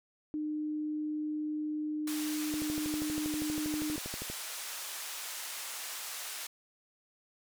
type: tone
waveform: sine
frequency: 303.9 Hz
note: D#4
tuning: 41 cents flat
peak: -32 dBFS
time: 0.34-3.96 s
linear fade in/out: 0 ms
type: band-pass noise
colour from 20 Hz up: white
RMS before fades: -41 dBFS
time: 2.07-6.47 s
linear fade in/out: 5 ms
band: 700 to 12000 Hz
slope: 12 dB/octave
type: click train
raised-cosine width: 2 ms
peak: -27 dBFS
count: 23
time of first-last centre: 2.54-4.3 s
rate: 12.5 Hz
effects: none